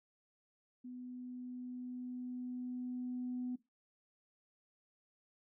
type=tone with level ramp; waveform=sine; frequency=249.4 Hz; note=B3; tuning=17 cents sharp; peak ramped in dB=-45 to -36 dBFS; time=0.84-3.56 s; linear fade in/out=10 ms; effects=noise-tail reverb RT60 0.2 s tail -17 dB re dry + tanh soft clip ceiling -32 dBFS